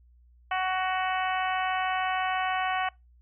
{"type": "harmonic tone", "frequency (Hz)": 372.8, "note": "F#4", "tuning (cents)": 13, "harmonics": [2, 3, 4, 5, 6, 7, 8], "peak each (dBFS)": [-28, -32, -34, -36, -38, -39, -40], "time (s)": [0.51, 2.89], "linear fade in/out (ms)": 5, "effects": ["noise-tail reverb RT60 0.2 s tail -23 dB re dry", "added 60 Hz sine -55 dBFS peak until 3.21 s"]}